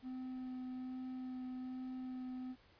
triangle tone with vibrato, 255.7 Hz, C4, 40 cents flat, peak -40 dBFS, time 0.02-2.56 s, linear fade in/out 50 ms, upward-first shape sine, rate 1.2 Hz, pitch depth 9 cents each way, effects pink hiss -67 dBFS RMS until 2.79 s + resampled to 11025 Hz

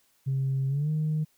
sine tone with pitch glide, 134.5 to 154.5 Hz, C3 to D#3, +48 to -12 cents, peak -23 dBFS, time 0.26-1.25 s, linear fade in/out 20 ms, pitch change +240 cents, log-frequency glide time 0.68-0.9 s, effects tanh soft clip ceiling -21 dBFS + white hiss -67 dBFS RMS until 1.37 s

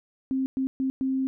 sine tone bursts at uneven times, 264.6 Hz, C4, 20 cents sharp, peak -23 dBFS, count 4, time 0.31-0.46 / 0.57-0.67 / 0.8-0.9 / 1.01-1.27 s, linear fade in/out 0 ms, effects none

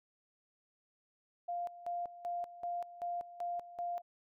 sine tone with tremolo, 698.5 Hz, F5, in tune, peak -35 dBFS, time 1.48-4.02 s, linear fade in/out 10 ms, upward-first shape square, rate 2.6 Hz, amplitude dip 80%, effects none

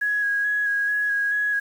sine tone with vibrato, 1661.2 Hz, G#6, in tune, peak -20 dBFS, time 0.01-1.6 s, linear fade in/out 10 ms, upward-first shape square, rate 2.3 Hz, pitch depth 14 cents each way, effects 8-bit

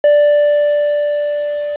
triangle tone with level ramp, 587.3 Hz, D5, in tune, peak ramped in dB -4 to -16 dBFS, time 0.04-1.76 s, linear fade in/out 2 ms, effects resampled to 8000 Hz + 7-bit

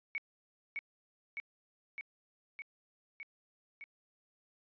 sine tone with echo, 2232 Hz, C#7, 11 cents sharp, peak -33 dBFS, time 0.15-0.18 s, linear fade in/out 0 ms, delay 610 ms, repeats 6, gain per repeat -2 dB, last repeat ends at 3.84 s, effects tanh soft clip ceiling -29 dBFS + resampled to 11025 Hz

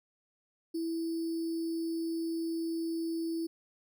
sine tone with sample-and-hold, 329.6 Hz, E4, in tune, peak -31 dBFS, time 0.74-3.47 s, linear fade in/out 10 ms, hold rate 4900 Hz, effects none

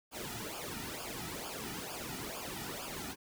pink noise with flanger, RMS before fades -42 dBFS, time 0.11-3.16 s, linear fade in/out 50 ms, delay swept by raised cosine 0.5 to 1.9 ms, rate 2.2 Hz, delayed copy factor -0.8, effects none

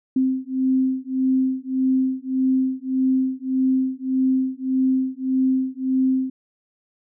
sine beating tone pair, 260.4 / 262.1 Hz, C4 / C4, -8 / +3 cents, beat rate 1.7 Hz, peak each -21 dBFS, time 0.16-6.3 s, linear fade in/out 5 ms, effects none

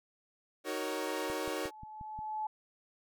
sawtooth chord, D# minor seventh, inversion none, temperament equal with one note detuned, 311.1 / 375.8 / 466.2 / 554.4 Hz, D#4 / F#4 / A#4 / C#5, 0 / +27 / 0 / 0 cents, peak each -36 dBFS, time 0.64-1.71 s, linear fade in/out 50 ms
sine tone with exponential growth, 861 Hz, A5, 38 cents flat, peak -32 dBFS, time 0.76-2.47 s, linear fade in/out 5 ms, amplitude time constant 370 ms
click train, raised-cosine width 5 ms, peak -36 dBFS, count 6, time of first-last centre 1.3-2.19 s, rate 5.62 Hz
effects none

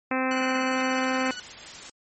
harmonic tone, 259.7 Hz, C4, 13 cents flat, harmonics 1 / 2 / 3 / 4 / 5 / 6 / 7 / 8 / 9 / 10, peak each -27 / -30 / -32 / -33 / -34 / -35 / -35 / -36 / -37 / -37 dBFS, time 0.11-1.31 s, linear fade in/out 2 ms
15% pulse tone with tremolo, 1480 Hz, F#6, in tune, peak -26 dBFS, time 0.31-1.4 s, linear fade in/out 2 ms, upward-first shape sine, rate 17 Hz, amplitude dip 50%
white noise, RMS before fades -41 dBFS, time 0.71-1.9 s, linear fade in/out 5 ms
effects MP3 32 kbps

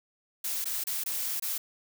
blue noise with dropouts, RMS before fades -32 dBFS, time 0.44-1.58 s, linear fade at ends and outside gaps 5 ms, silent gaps 0.644-0.655 / 0.839-0.869 / 1.038-1.06 / 1.398-1.422 s, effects none

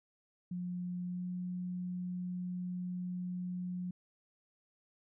sine tone with pitch glide, 178.5 to 180.05 Hz, F3 to F#3, +38 to -47 cents, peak -36 dBFS, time 0.51-3.91 s, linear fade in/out 5 ms, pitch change +15 cents, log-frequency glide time 1.06-1.25 s, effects none

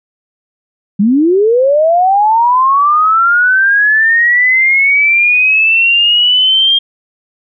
sine linear sweep, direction up, 189.3 to 3223 Hz, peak -6 dBFS, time 0.99-6.79 s, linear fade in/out 10 ms, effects none

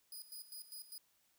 10% pulse tone with tremolo, 4958 Hz, D#8, 7 cents flat, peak -40 dBFS, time 0.12-0.98 s, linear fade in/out 2 ms, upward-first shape square, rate 5 Hz, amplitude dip 75%, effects white hiss -75 dBFS RMS until 1.38 s

